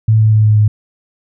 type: tone with pitch steps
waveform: sine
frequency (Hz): 110 / 108.99 / 107.99 / 106.99 / 106.01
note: A2 / A2 / A2 / A2 / G#2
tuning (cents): 0 / -16 / -32 / -48 / +36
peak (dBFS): -6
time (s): 0.08-0.68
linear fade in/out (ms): 5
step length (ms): 120
effects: none